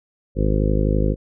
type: harmonic tone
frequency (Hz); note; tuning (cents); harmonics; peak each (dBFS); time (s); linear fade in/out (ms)
51.91; G#1; 0; 1 / 2 / 3 / 4 / 5 / 6 / 7 / 8 / 9 / 10; -19 / -24 / -24 / -27 / -27 / -30 / -28 / -33 / -29 / -29; 0.35-1.16; 50
effects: none